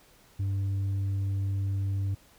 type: tone with tanh clipping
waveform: sine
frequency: 98 Hz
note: G2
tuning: in tune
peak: -27 dBFS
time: 0.39-2.15 s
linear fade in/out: 10 ms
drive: 3 dB
effects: pink hiss -59 dBFS RMS until 2.38 s